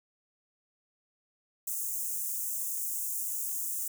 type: high-pass noise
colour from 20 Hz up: white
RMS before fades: -34 dBFS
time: 1.67-3.88 s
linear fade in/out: 5 ms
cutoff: 6500 Hz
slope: 48 dB/octave
effects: none